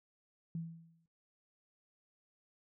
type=tone with exponential decay; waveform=sine; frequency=165.2 Hz; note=E3; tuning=4 cents sharp; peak=-35 dBFS; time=0.55-1.06 s; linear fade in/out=2 ms; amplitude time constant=110 ms; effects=noise-tail reverb RT60 0.4 s tail -18 dB re dry